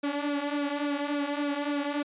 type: tone with flanger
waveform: sawtooth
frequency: 288.4 Hz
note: D4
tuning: 31 cents flat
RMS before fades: -30 dBFS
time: 0.03-2.03 s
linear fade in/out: 10 ms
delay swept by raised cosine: 0.99 to 4.29 ms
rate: 3.5 Hz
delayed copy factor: -0.65
effects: resampled to 8000 Hz